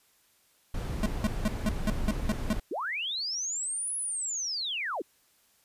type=noise; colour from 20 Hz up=brown; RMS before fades=-32 dBFS; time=0.74-2.6 s; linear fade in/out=5 ms
type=tone bursts; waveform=square; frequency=212.8 Hz; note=G#3; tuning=42 cents sharp; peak=-25 dBFS; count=8; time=1.03-2.53 s; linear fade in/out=2 ms; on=30 ms; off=180 ms
type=linear two-way sweep; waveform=sine; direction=up then down; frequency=265.7 to 10548 to 265.7 Hz; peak=-30 dBFS; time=2.71-5.02 s; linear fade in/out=5 ms; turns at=3.96 s
effects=white hiss -66 dBFS RMS until 5.64 s + resampled to 32000 Hz